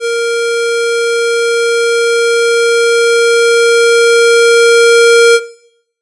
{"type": "tone with level ramp", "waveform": "square", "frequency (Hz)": 467, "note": "A#4", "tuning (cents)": 3, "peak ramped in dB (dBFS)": [-12, -3], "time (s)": [0, 5.4], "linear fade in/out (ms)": 50, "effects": ["noise-tail reverb RT60 0.7 s tail -17 dB re dry", "resampled to 24000 Hz"]}